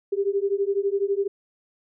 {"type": "beating tone pair", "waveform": "sine", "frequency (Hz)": [392, 404], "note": ["G4", "G#4"], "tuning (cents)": [0, -48], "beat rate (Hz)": 12, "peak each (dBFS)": -24, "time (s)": [0.12, 1.28], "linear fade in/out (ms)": 10, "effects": []}